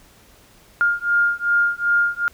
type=beating tone pair; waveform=sine; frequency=1409 / 1411.6 Hz; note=F6 / F6; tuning=+15 / +18 cents; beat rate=2.6 Hz; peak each=-19 dBFS; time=0.81-2.28 s; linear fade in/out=0 ms; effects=pink hiss -51 dBFS RMS until 2.33 s